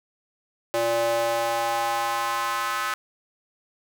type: tone with high-pass filter sweep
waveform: square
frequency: 116.3 Hz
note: A#2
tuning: 4 cents flat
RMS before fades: -25 dBFS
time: 0.74-2.94 s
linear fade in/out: 0 ms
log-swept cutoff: 500 to 1300 Hz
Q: 3.1
effects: none